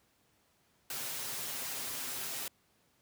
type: noise with comb filter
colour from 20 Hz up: white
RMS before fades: -39 dBFS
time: 0.9-2.48 s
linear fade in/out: 2 ms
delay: 7.5 ms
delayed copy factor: +0.65
effects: pink hiss -71 dBFS RMS until 3.01 s + high-pass 80 Hz 12 dB/octave